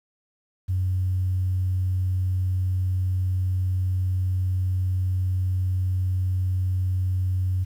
sine tone, 92.5 Hz, F#2, in tune, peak -20 dBFS, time 0.68-7.65 s, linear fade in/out 20 ms, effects tanh soft clip ceiling -16 dBFS + 9-bit

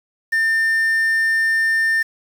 triangle tone with quantisation, 1800 Hz, A6, 39 cents sharp, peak -13 dBFS, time 0.32-2.03 s, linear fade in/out 10 ms, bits 6, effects none

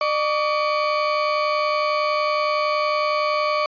35% pulse tone pair together, 604.4 / 1138 Hz, D5 / C#6, +50 / +45 cents, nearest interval major seventh, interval 1095 cents, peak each -20 dBFS, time 0.01-3.66 s, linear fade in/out 2 ms, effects resampled to 11025 Hz

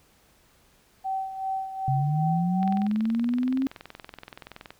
sine tone with tremolo, 768 Hz, G5, 36 cents flat, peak -25 dBFS, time 1.04-2.88 s, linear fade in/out 20 ms, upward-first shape sine, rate 2.6 Hz, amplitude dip 65%
sine linear sweep, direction up, 130.81 to 270 Hz, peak -22 dBFS, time 1.88-3.67 s, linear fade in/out 0 ms
click train, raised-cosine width 0.3 ms, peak -24 dBFS, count 45, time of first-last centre 2.63-4.705 s, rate 21.2 Hz
effects pink hiss -61 dBFS RMS until 4.79 s

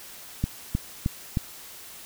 click train, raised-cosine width 5 ms, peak -11 dBFS, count 4, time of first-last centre 0.44-1.372 s, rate 3.22 Hz, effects white hiss -44 dBFS RMS until 2.05 s

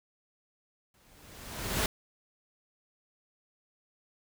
pink noise with exponential growth, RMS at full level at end -27 dBFS, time 0.94-1.86 s, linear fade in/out 2 ms, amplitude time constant 200 ms, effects none

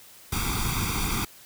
pink noise with comb filter, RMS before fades -27 dBFS, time 0.32-1.25 s, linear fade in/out 5 ms, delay 0.85 ms, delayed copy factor +1, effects white hiss -50 dBFS RMS until 1.45 s

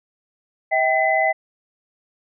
sine tone cluster, 643 / 778 / 2021 Hz, E5 / G5 / B6, -43 / -13 / +39 cents, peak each -20 dBFS, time 0.71-1.33 s, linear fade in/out 20 ms, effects none

